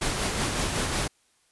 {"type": "noise with tremolo", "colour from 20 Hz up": "pink", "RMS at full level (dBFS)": -26, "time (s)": [0.01, 1.08], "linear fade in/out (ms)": 10, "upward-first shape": "sine", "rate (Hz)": 5.4, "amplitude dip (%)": 35, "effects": ["white hiss -66 dBFS RMS until 1.51 s", "resampled to 24000 Hz"]}